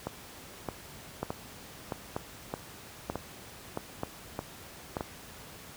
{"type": "two click trains", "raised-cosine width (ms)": 1, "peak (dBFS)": [-17, -18], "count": [5, 9], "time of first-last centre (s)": [[1.23, 4.968], [0.07, 5.008]], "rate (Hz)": [1.07, 1.62], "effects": ["pink hiss -48 dBFS RMS until 5.76 s", "high-pass 60 Hz 12 dB/octave"]}